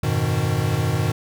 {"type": "chord", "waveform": "square", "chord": "F half-diminished seventh", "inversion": "none", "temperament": "equal with one note detuned", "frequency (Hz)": [89.61, 103.83, 123.47, 155.56], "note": ["F2", "Ab2", "Cb3", "Eb3"], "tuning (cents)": [45, 0, 0, 0], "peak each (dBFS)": [-29, -25, -24, -25], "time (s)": [0.03, 1.12], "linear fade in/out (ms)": 5, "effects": []}